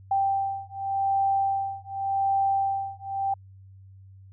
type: beating tone pair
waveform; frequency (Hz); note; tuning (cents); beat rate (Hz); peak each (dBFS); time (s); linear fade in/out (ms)
sine; 784 / 784.87; G5 / G5; 0 / +2; 0.87; -26; 0.11-3.34; 5
effects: added 96 Hz sine -46 dBFS peak until 4.32 s